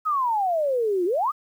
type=exponential two-way sweep; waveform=sine; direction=down then up; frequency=1297 to 340 to 1297 Hz; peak=-20 dBFS; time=0.05-1.32 s; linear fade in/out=20 ms; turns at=1.05 s; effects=9-bit